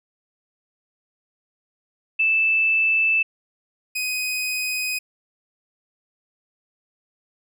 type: tone pair in turn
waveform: sine / sawtooth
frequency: 2637 / 2505 Hz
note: E7 / D#7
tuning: 0 / +11 cents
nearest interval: minor second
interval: 89 cents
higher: first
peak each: -16 / -20 dBFS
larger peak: first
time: 2.19-3.23 / 3.95-4.99 s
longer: neither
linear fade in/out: 10 ms
effects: none